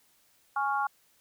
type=chord; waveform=sine; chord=Db major; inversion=second; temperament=equal; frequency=830.6 / 1108.7 / 1396.9 Hz; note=Ab5 / Db6 / F6; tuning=0 / 0 / 0 cents; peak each=-29 / -31 / -32 dBFS; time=0.56-0.87 s; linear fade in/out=5 ms; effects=white hiss -66 dBFS RMS until 1.2 s